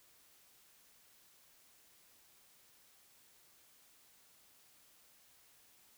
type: silence
effects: white hiss -66 dBFS RMS until 5.97 s